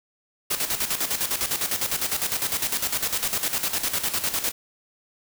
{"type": "noise with tremolo", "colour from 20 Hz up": "white", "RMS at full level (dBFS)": -24, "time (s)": [0.5, 4.52], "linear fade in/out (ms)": 10, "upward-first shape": "square", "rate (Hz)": 9.9, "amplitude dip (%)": 65, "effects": []}